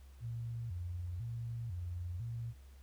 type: tone with vibrato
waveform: sine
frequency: 101.7 Hz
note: G#2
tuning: 36 cents flat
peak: -38 dBFS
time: 0.2-2.54 s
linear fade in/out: 50 ms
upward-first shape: square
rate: 1 Hz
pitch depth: 240 cents each way
effects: added 67 Hz sine -53 dBFS peak until 2.82 s + pink hiss -68 dBFS RMS until 2.82 s